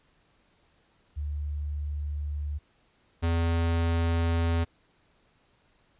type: tone pair in turn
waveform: sine / square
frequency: 73.42 / 83.73 Hz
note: D2 / E2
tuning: 0 / +28 cents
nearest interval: major second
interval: 228 cents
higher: second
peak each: -29 / -24 dBFS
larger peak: second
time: 1.16-2.59 / 3.22-4.65 s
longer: neither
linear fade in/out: 20 ms
effects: pink hiss -66 dBFS RMS until 5.99 s + resampled to 8000 Hz